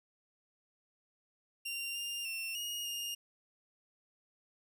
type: tone with pitch steps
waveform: sawtooth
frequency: 2773 / 2802 / 2700 / 2870 / 2833 Hz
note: F7 / F7 / E7 / F7 / F7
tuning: -13 / +5 / +41 / +47 / +24 cents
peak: -34 dBFS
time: 1.65-3.15 s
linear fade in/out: 10 ms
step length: 300 ms
effects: none